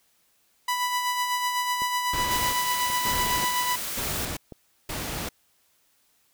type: tone with tremolo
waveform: sawtooth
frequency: 989 Hz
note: B5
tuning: 2 cents sharp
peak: -19 dBFS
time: 0.68-3.76 s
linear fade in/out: 5 ms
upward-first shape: sine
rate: 8 Hz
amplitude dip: 40%
type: click train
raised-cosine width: 2 ms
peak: -26 dBFS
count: 7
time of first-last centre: 1.82-5.063 s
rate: 1.85 Hz
type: noise bursts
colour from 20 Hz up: pink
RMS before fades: -32 dBFS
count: 4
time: 2.13-5.29 s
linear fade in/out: 5 ms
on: 400 ms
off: 520 ms
type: noise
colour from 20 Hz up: white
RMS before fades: -32 dBFS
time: 2.31-4.25 s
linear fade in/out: 0 ms
effects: white hiss -66 dBFS RMS until 6.33 s